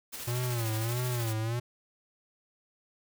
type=noise with tremolo; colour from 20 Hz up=white; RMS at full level=-39 dBFS; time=0.12-1.34 s; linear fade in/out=20 ms; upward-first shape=square; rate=13 Hz; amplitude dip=30%
type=tone with vibrato; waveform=square; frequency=117.2 Hz; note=A#2; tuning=10 cents sharp; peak=-30 dBFS; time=0.27-1.6 s; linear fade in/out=10 ms; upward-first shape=sine; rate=1.6 Hz; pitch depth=120 cents each way
effects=none